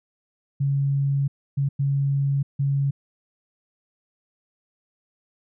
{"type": "tone bursts at uneven times", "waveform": "sine", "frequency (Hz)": 139.2, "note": "C#3", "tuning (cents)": 8, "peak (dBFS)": -19, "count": 4, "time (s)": [[0.6, 1.28], [1.57, 1.69], [1.79, 2.43], [2.59, 2.91]], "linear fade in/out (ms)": 10, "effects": []}